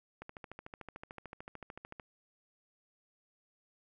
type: click train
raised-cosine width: 0.5 ms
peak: -30 dBFS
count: 25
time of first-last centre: 0.22-1.998 s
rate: 13.5 Hz
effects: none